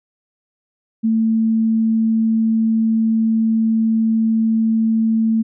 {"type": "tone", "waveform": "sine", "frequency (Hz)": 223.3, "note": "A3", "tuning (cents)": 26, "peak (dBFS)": -13, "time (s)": [1.03, 5.43], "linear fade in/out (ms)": 20, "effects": []}